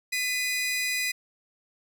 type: tone pair together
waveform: sawtooth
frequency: 2008 / 2475 Hz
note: B6 / D#7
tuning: +28 / -10 cents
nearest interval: major third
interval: 362 cents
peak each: -25 / -26 dBFS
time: 0.12-1.12 s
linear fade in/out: 10 ms
effects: none